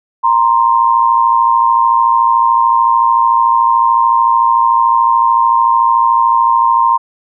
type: tone pair together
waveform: sine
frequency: 932.9 / 1046.5 Hz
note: A#5 / C6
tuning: +1 / 0 cents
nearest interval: major second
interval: 199 cents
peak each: -10 dBFS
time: 0.23-6.98 s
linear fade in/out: 20 ms
effects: none

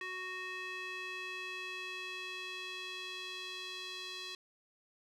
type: tone with band-pass filter sweep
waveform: square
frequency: 370 Hz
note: F#4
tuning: in tune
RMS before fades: -43 dBFS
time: 0.01-4.35 s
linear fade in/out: 2 ms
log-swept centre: 2100 to 3800 Hz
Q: 2.4
effects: none

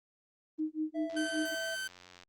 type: tone with tremolo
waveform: sine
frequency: 311.1 Hz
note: D#4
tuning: in tune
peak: -29 dBFS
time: 0.58-1.55 s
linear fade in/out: 20 ms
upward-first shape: sine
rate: 5.2 Hz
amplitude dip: 100%
type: tone with pitch glide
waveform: triangle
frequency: 662 to 657 Hz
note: E5 to E5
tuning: +7 to -6 cents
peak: -36 dBFS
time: 0.94-1.76 s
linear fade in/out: 20 ms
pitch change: -13 cents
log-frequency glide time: 1.27-1.43 s
type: click train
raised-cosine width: 0.2 ms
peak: -35 dBFS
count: 103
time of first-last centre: 1.1-2.235 s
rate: 89.9 Hz
type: tone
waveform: sawtooth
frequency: 1539 Hz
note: G6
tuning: 32 cents flat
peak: -32 dBFS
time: 1.16-1.88 s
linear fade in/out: 10 ms
effects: Opus 24 kbps

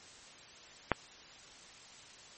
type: click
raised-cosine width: 0.5 ms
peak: -10 dBFS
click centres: 0.917 s
effects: white hiss -54 dBFS RMS until 2.37 s + MP3 32 kbps

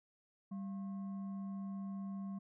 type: tone with frequency modulation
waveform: sine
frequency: 196 Hz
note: G3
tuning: in tune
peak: -40 dBFS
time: 0.51-2.39 s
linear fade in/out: 10 ms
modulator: 885 Hz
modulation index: 0.22
effects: none

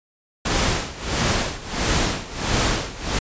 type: noise with tremolo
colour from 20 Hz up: pink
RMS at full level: -19 dBFS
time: 0.45-3.19 s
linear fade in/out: 5 ms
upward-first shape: sine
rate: 1.5 Hz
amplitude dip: 85%
effects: resampled to 16000 Hz

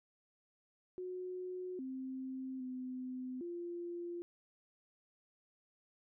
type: tone with pitch steps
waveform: sine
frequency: 365.7 / 261.7 / 255.2 / 346.6 Hz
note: F#4 / C4 / C4 / F4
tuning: -20 / 0 / -43 / -13 cents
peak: -40 dBFS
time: 0.98-4.22 s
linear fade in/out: 0 ms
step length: 810 ms
effects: none

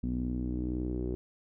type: tone with low-pass filter sweep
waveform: sawtooth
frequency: 61.74 Hz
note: B1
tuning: in tune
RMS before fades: -33 dBFS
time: 0.03-1.15 s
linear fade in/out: 0 ms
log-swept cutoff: 240 to 370 Hz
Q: 5.6
effects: none

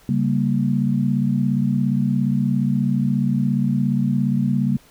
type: chord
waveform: sine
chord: G diminished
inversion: second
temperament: equal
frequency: 138.59 / 196 / 233.1 Hz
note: Db3 / G3 / Bb3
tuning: 0 / 0 / 0 cents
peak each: -21 dBFS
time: 0.09-4.77 s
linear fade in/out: 2 ms
effects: pink hiss -52 dBFS RMS until 4.9 s

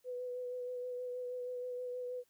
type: tone with vibrato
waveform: sine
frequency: 497 Hz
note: B4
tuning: 11 cents sharp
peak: -38 dBFS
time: 0.04-2.24 s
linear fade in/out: 50 ms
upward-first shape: sine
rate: 6.3 Hz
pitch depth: 19 cents each way
effects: white hiss -75 dBFS RMS until 2.29 s

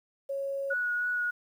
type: tone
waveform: sine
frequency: 551 Hz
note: C#5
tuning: 11 cents flat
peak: -30 dBFS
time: 0.29-0.74 s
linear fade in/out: 10 ms
type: tone with vibrato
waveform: sine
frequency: 1460 Hz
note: F#6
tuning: 24 cents flat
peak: -27 dBFS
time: 0.7-1.31 s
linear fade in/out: 10 ms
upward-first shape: triangle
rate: 3.2 Hz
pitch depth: 14 cents each way
effects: 10-bit

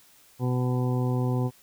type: harmonic tone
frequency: 125.4 Hz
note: B2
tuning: 27 cents sharp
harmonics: 1 / 2 / 3 / 4 / 6 / 7 / 8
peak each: -24 / -30 / -34 / -36 / -40 / -41 / -42 dBFS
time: 0.39-1.51 s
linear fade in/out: 50 ms
effects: white hiss -57 dBFS RMS until 1.62 s

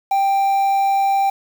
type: tone with quantisation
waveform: triangle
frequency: 786 Hz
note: G5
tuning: 4 cents sharp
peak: -12 dBFS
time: 0.11-1.3 s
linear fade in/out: 5 ms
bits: 6
effects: none

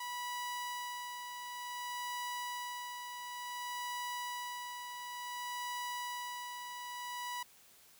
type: tone with tremolo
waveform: sawtooth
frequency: 979 Hz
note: B5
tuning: 15 cents flat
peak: -34 dBFS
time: 0-7.43 s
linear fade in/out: 5 ms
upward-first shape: sine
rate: 0.56 Hz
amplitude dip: 45%
effects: white hiss -62 dBFS RMS until 7.99 s

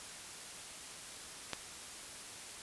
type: click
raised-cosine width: 0.2 ms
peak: -18 dBFS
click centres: 1.533 s
effects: white hiss -48 dBFS RMS until 2.62 s + resampled to 24000 Hz

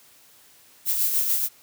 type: noise with tremolo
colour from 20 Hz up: violet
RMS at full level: -21 dBFS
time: 0.85-1.49 s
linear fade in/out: 50 ms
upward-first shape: sine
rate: 6.8 Hz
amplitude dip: 45%
effects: white hiss -54 dBFS RMS until 1.62 s + high-pass 60 Hz 12 dB/octave

